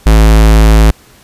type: tone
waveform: square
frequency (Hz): 54.1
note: A1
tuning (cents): -29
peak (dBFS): -3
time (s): 0.06-0.91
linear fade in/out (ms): 5
effects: pink hiss -42 dBFS RMS until 1.23 s + resampled to 32000 Hz